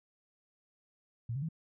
sine tone with pitch steps, 116.54 / 137 / 161.05 Hz, A#2 / C#3 / E3, 0 / -20 / -40 cents, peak -33 dBFS, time 1.29-1.488 s, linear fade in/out 5 ms, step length 66 ms, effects none

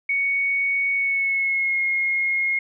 sine tone with pitch glide, 2228 to 2151 Hz, C#7 to C7, +8 to +47 cents, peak -19 dBFS, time 0.09-2.59 s, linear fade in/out 5 ms, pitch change -61 cents, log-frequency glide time 0.93-1.8 s, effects none

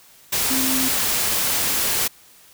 sine tone in noise, 261.6 Hz, C4, in tune, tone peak -23 dBFS, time 0.5-0.89 s, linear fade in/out 10 ms, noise white, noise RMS -21 dBFS, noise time 0.32-2.08 s, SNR -5 dB, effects white hiss -50 dBFS RMS until 2.53 s

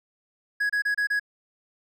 triangle tone bursts, 1667 Hz, G#6, 6 cents sharp, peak -20 dBFS, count 5, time 0.6-1.197 s, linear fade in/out 10 ms, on 97 ms, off 28 ms, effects none

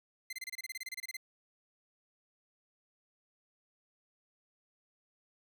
sawtooth tone bursts, 2071 Hz, C7, 18 cents flat, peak -35 dBFS, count 16, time 0.3-1.169 s, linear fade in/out 5 ms, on 29 ms, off 27 ms, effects none

